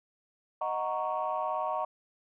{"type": "chord", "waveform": "sine", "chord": "D# minor seventh", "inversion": "none", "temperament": "equal", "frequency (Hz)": [622.3, 740, 932.3, 1108.7], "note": ["D#5", "F#5", "A#5", "C#6"], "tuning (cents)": [0, 0, 0, 0], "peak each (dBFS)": -34, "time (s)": [0.61, 1.85], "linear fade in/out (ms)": 5, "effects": ["tanh soft clip ceiling -21 dBFS"]}